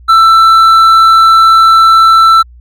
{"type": "tone with hard clipping", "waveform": "sine", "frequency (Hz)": 1331, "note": "E6", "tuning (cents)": 16, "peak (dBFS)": -3, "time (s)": [0.08, 2.43], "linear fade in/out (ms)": 20, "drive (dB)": 5, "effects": ["added 60 Hz sine -33 dBFS peak until 2.6 s"]}